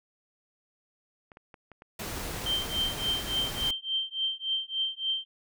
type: clicks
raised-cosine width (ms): 0.5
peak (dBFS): -33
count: 5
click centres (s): 1.318 / 1.371 / 1.542 / 1.717 / 1.821
type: noise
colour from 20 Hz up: pink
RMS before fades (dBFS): -36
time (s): 1.99-3.71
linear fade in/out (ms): 5
type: tone with tremolo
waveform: sine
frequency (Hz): 3136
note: G7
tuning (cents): 0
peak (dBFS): -24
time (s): 2.46-5.25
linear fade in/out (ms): 2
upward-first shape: triangle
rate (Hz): 3.5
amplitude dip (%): 100
effects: none